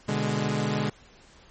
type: chord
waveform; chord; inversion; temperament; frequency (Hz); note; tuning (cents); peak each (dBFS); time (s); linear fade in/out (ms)
sawtooth; G# diminished; first; equal; 123.47 / 146.83 / 207.7; B2 / D3 / G#3; 0 / 0 / 0; -27 / -25 / -24; 0.08-0.9; 10
effects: pink hiss -54 dBFS RMS until 1.5 s + MP3 32 kbps